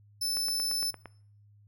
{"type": "tone", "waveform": "sawtooth", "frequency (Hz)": 5274, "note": "E8", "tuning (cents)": 0, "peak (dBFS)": -26, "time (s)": [0.21, 0.91], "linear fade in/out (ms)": 10}
{"type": "click train", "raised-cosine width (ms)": 0.5, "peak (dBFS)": -27, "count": 7, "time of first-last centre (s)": [0.37, 1.057], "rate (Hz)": 8.73}
{"effects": ["noise-tail reverb RT60 0.6 s tail -21 dB re dry", "added 103 Hz sine -56 dBFS peak until 1.67 s"]}